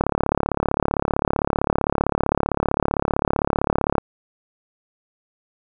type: click train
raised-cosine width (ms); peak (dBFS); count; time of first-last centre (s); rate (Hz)
1; -4; 142; 0.01-3.982; 35.5
effects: none